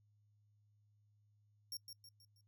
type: tone with echo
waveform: sawtooth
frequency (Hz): 5530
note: F8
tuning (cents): -18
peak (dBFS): -40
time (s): 1.72-1.77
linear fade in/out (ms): 2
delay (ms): 160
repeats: 4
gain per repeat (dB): -7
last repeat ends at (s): 2.41
effects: noise-tail reverb RT60 0.1 s tail -24 dB re dry + added 104 Hz sine -70 dBFS peak until 2.47 s